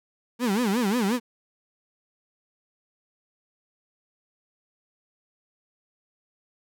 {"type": "tone with vibrato", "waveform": "35% pulse", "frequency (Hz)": 220, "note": "A3", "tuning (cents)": 0, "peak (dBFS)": -20, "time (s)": [0.39, 1.2], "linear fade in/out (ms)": 50, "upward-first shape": "sine", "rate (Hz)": 5.6, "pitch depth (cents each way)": 240, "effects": []}